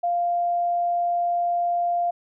sine tone, 697 Hz, F5, 4 cents flat, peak -20 dBFS, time 0.03-2.11 s, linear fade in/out 10 ms, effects none

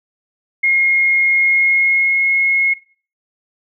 sine tone with pitch glide, 2147 to 2166 Hz, C7 to C#7, +44 to -41 cents, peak -11 dBFS, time 0.63-2.74 s, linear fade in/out 10 ms, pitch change +15 cents, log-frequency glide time 1.27-2.31 s, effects noise-tail reverb RT60 0.4 s tail -18 dB re dry

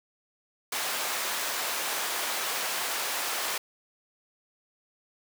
pink high-pass noise, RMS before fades -31 dBFS, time 0.72-3.58 s, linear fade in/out 5 ms, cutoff 710 Hz, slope 12 dB/octave, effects none

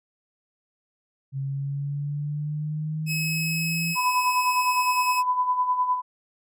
sine linear sweep, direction up, 135.4 to 167.7 Hz, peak -26 dBFS, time 1.32-3.96 s, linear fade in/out 50 ms
sawtooth tone, 2566 Hz, E7, 47 cents flat, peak -23 dBFS, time 3.06-5.23 s, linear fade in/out 50 ms
sine tone with tremolo, 1000 Hz, B5, 21 cents sharp, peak -18 dBFS, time 3.95-6.02 s, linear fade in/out 50 ms, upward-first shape sine, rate 9.8 Hz, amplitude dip 60%
effects none

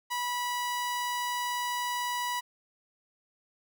sawtooth tone, 978 Hz, B5, 17 cents flat, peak -26 dBFS, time 0.1-2.41 s, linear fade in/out 20 ms, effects none

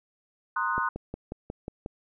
sine chord, C half-diminished seventh, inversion third, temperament equal, 932.3 / 1046.5 / 1244.5 / 1480 Hz, Bb5 / C6 / Eb6 / Gb6, 0 / 0 / 0 / 0 cents, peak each -33 / -30 / -31 / -30 dBFS, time 0.56-0.89 s, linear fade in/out 5 ms
click train, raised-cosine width 2 ms, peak -21 dBFS, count 7, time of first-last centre 0.78-1.861 s, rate 5.55 Hz
effects none

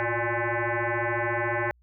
sine tone with frequency modulation, 583 Hz, D5, 13 cents flat, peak -24 dBFS, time 0-1.71 s, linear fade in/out 0 ms, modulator 236 Hz, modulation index 6.2, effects added 60 Hz sine -58 dBFS peak until 1.82 s

